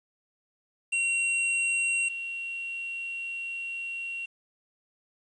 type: tone pair in turn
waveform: square / sine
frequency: 2742 / 2742 Hz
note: F7 / F7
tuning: -32 / -32 cents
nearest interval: unison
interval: 0 cents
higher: neither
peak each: -25 / -32 dBFS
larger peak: first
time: 0.92-2.09 / 2.09-4.26 s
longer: second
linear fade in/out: 10 ms
effects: resampled to 22050 Hz + 9-bit